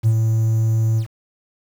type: tone with ADSR envelope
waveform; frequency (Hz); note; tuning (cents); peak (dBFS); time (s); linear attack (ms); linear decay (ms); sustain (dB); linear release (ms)
triangle; 111.6; A2; +25; -7; 0.03-1.07; 40; 59; -5; 92
effects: tanh soft clip ceiling -7 dBFS + 7-bit